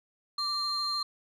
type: tone pair together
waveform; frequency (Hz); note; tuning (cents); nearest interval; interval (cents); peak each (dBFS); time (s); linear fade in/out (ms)
sine; 1173 / 4180; D6 / C8; -2 / -2; octave + minor seventh; 2200; -32 / -28; 0.38-1.03; 5
effects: tanh soft clip ceiling -25 dBFS